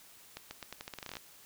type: accelerating click train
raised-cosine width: 0.2 ms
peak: -24 dBFS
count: 15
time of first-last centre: 0.37-1.169 s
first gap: 140 ms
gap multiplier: 0.84
effects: white hiss -57 dBFS RMS until 1.45 s